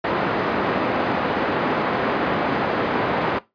pink band-pass noise, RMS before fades -22 dBFS, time 0.04-3.39 s, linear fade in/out 5 ms, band 230 to 1600 Hz, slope 12 dB/octave, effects noise-tail reverb RT60 0.2 s tail -18 dB re dry + resampled to 11025 Hz

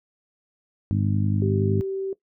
harmonic tone, 50.8 Hz, G#1, 38 cents flat, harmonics 2 / 3 / 4 / 5 / 6, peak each -22 / -28 / -27 / -31 / -34 dBFS, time 0.91-1.81 s, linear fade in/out 0 ms
sine tone, 386.6 Hz, G4, 24 cents flat, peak -25 dBFS, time 1.42-2.13 s, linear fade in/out 2 ms
effects noise-tail reverb RT60 0.1 s tail -18 dB re dry

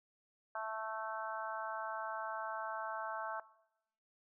harmonic tone, 220 Hz, A3, in tune, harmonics 3 / 4 / 5 / 6 / 7, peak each -43 / -43 / -45 / -46 / -46 dBFS, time 0.55-3.4 s, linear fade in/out 2 ms, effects noise-tail reverb RT60 0.8 s tail -19 dB re dry

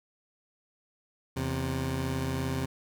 20% pulse tone pair together, 82.41 / 132.18 Hz, E2 / C3, 0 / +18 cents, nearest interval minor sixth, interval 818 cents, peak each -29 / -26 dBFS, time 1.36-2.66 s, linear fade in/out 10 ms, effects none

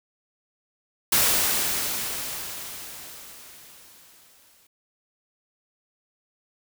white noise with exponential decay, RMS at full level -19 dBFS, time 1.12-4.67 s, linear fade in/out 5 ms, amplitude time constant 770 ms, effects none

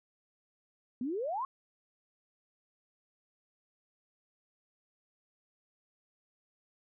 sine exponential sweep, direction up, 233.1 to 1119 Hz, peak -32 dBFS, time 1.01-1.45 s, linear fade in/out 2 ms, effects none

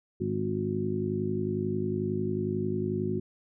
harmonic tone with a mistuned harmonic, 51.1 Hz, G#1, 27 cents flat, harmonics 2 / 3 / 4 / 5 / 6 / 7, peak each -35 / -36 / -33 / -36 / -43 / -31 dBFS, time 0.2-3.2 s, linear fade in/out 10 ms, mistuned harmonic 7, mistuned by +27 cents, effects none

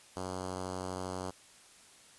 5% pulse tone with notch filter, 92.5 Hz, F#2, in tune, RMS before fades -39 dBFS, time 0.16-1.31 s, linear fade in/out 10 ms, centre 2500 Hz, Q 1.1, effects white hiss -58 dBFS RMS until 2.18 s + resampled to 24000 Hz

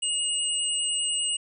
sine tone pair together, 2862 / 8095 Hz, F7 / B8, +42 / +42 cents, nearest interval octave + tritone, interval 1800 cents, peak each -27 dBFS, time 0.02-1.37 s, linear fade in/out 10 ms, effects none

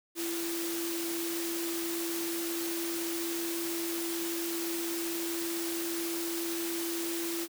sine tone in noise, 336.8 Hz, E4, 37 cents sharp, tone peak -33 dBFS, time 0.15-7.48 s, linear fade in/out 50 ms, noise white, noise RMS -37 dBFS, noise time 0.15-7.48 s, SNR +1 dB, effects high-pass 200 Hz 12 dB/octave

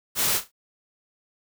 white noise with echo, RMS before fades -23 dBFS, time 0.15-0.41 s, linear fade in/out 50 ms, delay 36 ms, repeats 3, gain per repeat -12 dB, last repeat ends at 0.518 s, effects none

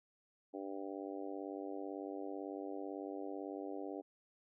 harmonic tone, 98 Hz, G2, in tune, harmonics 3 / 4 / 5 / 6 / 7 / 8, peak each -45 / -47 / -49 / -51 / -52 / -53 dBFS, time 0.53-4.02 s, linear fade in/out 20 ms, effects none

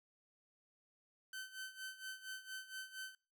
sawtooth tone with tremolo, 1533 Hz, G6, 39 cents flat, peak -40 dBFS, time 1.33-3.15 s, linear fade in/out 2 ms, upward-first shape sine, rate 4.3 Hz, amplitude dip 80%, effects noise-tail reverb RT60 0.4 s tail -26 dB re dry

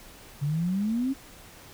sine exponential sweep, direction up, 138.59 to 277.2 Hz, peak -24 dBFS, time 0.41-1.14 s, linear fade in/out 20 ms, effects pink hiss -49 dBFS RMS until 1.73 s

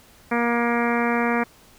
harmonic tone with a mistuned harmonic, 236.7 Hz, A#3, 27 cents sharp, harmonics 1 / 2 / 3 / 4 / 5 / 6 / 7 / 8 / 9 / 10, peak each -23 / -26 / -28 / -29 / -30 / -31 / -31 / -32 / -33 / -33 dBFS, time 0.31-1.44 s, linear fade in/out 10 ms, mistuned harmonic 10, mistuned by -20 cents, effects pink hiss -52 dBFS RMS until 1.78 s

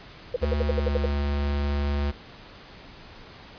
sine tone bursts, 493.9 Hz, B4, in tune, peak -21 dBFS, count 9, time 0.34-1.059 s, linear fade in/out 5 ms, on 23 ms, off 64 ms
square tone with pitch glide, 73.42 to 71.62 Hz, D2 to D2, 0 to -43 cents, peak -24 dBFS, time 0.41-2.12 s, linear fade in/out 20 ms, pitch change -43 cents, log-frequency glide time 0.63-0.93 s
effects pink hiss -46 dBFS RMS until 3.58 s + resampled to 11025 Hz

